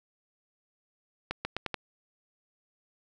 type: accelerating click train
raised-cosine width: 0.3 ms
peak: -15 dBFS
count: 5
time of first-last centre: 1.31-1.743 s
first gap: 140 ms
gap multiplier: 0.83
effects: none